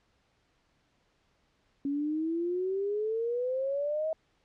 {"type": "exponential sweep", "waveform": "sine", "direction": "up", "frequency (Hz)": [277.2, 644], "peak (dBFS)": -28, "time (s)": [1.85, 4.13], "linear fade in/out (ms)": 2, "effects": ["pink hiss -71 dBFS RMS until 4.44 s", "low-pass 5000 Hz 12 dB/octave"]}